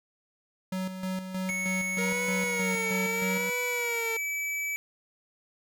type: tone with tremolo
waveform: square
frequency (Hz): 187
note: F#3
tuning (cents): +19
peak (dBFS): -30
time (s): 0.72-3.5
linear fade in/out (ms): 5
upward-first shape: square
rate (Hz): 3.2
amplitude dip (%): 55
type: tone with pitch glide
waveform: square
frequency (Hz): 2209 to 2300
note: C#7 to D7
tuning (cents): -7 to -37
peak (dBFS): -30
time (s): 1.49-4.76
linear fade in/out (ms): 0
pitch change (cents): +70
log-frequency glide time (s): 2.59-3.2
type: tone with vibrato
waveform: sawtooth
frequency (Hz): 469.7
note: A#4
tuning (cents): +13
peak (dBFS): -28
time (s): 1.98-4.17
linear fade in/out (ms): 5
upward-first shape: sine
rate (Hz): 0.77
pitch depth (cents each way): 79
effects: none